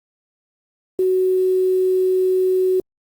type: tone with quantisation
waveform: sine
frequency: 372.3 Hz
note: F#4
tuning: 11 cents sharp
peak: -14 dBFS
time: 0.99-2.8 s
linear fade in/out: 2 ms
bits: 7
effects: Opus 24 kbps